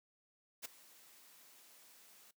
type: noise with ADSR envelope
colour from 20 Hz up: white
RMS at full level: -42 dBFS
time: 0.62-2.31 s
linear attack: 32 ms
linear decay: 10 ms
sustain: -20 dB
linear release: 4 ms
effects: noise-tail reverb RT60 0.1 s tail -17 dB re dry + high-pass 200 Hz 12 dB/octave